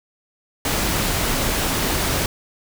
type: noise with amplitude modulation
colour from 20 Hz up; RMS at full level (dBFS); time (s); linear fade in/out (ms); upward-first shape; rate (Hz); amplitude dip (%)
pink; -20; 0.65-2.26; 2; sine; 255; 25
effects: none